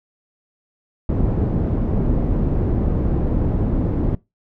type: low-pass noise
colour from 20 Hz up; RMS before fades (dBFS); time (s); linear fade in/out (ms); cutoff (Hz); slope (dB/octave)
pink; -19; 1.09-4.15; 2; 350; 12
effects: noise-tail reverb RT60 0.2 s tail -20 dB re dry